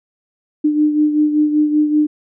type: beating tone pair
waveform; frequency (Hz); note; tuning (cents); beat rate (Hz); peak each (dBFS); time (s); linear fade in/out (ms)
sine; 300.5 / 305.7; D4 / D#4; +40 / -30; 5.2; -12 / -20; 0.64-2.07; 10
effects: none